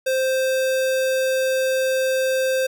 square tone, 523.3 Hz, C5, in tune, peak -19 dBFS, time 0.06-2.67 s, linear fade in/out 10 ms, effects none

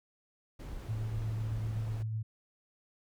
brown noise, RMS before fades -43 dBFS, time 0.59-2.03 s, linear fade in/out 10 ms
sine tone with tremolo, 110 Hz, A2, in tune, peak -31 dBFS, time 0.88-2.23 s, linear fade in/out 10 ms, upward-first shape triangle, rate 8 Hz, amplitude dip 30%
effects none

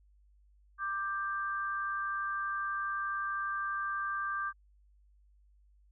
sine tone pair together, 1181.2 / 1578 Hz, D6 / G6, +10 / +11 cents, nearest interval perfect fourth, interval 501 cents, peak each -34 / -36 dBFS, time 0.78-4.53 s, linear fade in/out 50 ms, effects added 50 Hz sine -61 dBFS peak until 5.91 s

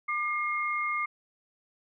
sine tone pair together, 1199.4 / 2137 Hz, D6 / C7, +36 / +36 cents, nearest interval minor seventh, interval 1000 cents, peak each -30 / -30 dBFS, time 0.08-1.06 s, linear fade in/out 10 ms, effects none

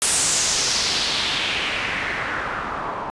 white noise with low-pass filter sweep, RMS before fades -23 dBFS, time 0.02-3.1 s, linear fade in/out 0 ms, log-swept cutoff 9300 to 910 Hz, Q 2.3, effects resampled to 24000 Hz

